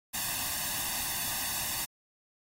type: noise with comb filter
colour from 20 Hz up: white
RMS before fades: -33 dBFS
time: 0.13-1.86 s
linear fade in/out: 20 ms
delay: 1.1 ms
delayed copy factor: +0.8
effects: AAC 48 kbps